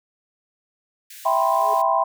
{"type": "high-pass noise", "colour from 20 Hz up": "white", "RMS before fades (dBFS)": -41, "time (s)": [1.1, 1.82], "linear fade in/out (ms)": 5, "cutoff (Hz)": 1500, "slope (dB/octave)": 96}
{"type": "chord", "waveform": "sine", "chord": "C major seventh", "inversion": "first", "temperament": "equal", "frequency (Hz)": [659.3, 784, 987.8, 1046.5], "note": ["E5", "G5", "B5", "C6"], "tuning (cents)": [0, 0, 0, 0], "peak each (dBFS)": -22, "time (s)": [1.25, 2.04], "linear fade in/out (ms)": 10}
{"type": "tone with exponential growth", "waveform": "sine", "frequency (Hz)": 421.6, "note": "G#4", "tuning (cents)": 26, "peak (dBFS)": -28, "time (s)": [1.46, 1.74], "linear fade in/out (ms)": 5, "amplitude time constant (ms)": 60}
{"effects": []}